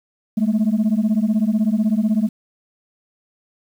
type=beating tone pair; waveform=sine; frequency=207.7 / 223.7 Hz; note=G#3 / A3; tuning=0 / +29 cents; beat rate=16 Hz; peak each=-16 dBFS; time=0.37-2.29 s; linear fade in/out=10 ms; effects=tanh soft clip ceiling -12 dBFS + 8-bit